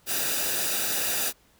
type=noise with comb filter; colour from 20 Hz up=white; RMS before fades=-27 dBFS; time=0.06-1.33 s; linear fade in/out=50 ms; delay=0.93 ms; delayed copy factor=-0.6; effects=pink hiss -61 dBFS RMS until 1.59 s